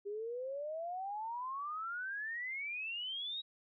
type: exponential sweep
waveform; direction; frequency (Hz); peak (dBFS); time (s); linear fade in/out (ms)
sine; up; 397.8 to 3843; -38; 0.05-3.42; 20
effects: none